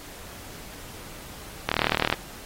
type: click train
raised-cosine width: 0.3 ms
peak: -5 dBFS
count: 18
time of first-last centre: 1.69-2.126 s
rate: 39 Hz
effects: pink hiss -43 dBFS RMS until 2.45 s + AAC 48 kbps